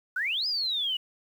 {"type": "exponential two-way sweep", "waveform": "sine", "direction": "up then down", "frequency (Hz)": [1427, 5100, 2888], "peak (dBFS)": -26, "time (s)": [0.16, 0.97], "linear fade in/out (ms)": 5, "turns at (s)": 0.47, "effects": ["9-bit"]}